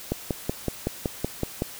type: click train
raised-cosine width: 2 ms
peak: -11 dBFS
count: 9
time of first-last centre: 0.12-1.621 s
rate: 5.33 Hz
effects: white hiss -41 dBFS RMS until 1.79 s